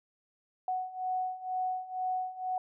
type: beating tone pair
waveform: sine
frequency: 740 / 742.1 Hz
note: F#5 / F#5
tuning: 0 / +5 cents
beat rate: 2.1 Hz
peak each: -36 / -33 dBFS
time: 0.68-2.58 s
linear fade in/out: 2 ms
effects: none